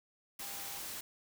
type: tone in noise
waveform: sine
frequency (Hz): 796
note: G5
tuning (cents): +26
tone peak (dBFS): -53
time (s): 0.41-0.8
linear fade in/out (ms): 5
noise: white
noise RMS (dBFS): -43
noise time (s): 0.39-1.01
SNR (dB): -13
effects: none